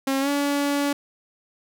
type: tone with pitch glide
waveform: sawtooth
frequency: 270 to 285.1 Hz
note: C#4 to C#4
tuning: -45 to +49 cents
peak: -17 dBFS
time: 0.07-0.93 s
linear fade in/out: 5 ms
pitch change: +94 cents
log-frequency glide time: 0.2-0.29 s
effects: none